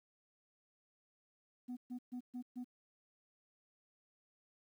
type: tone bursts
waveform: sine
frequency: 247.7 Hz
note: B3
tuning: 5 cents sharp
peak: -38 dBFS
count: 5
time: 1.68-2.645 s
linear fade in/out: 20 ms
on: 89 ms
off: 130 ms
effects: tanh soft clip ceiling -40 dBFS + 12-bit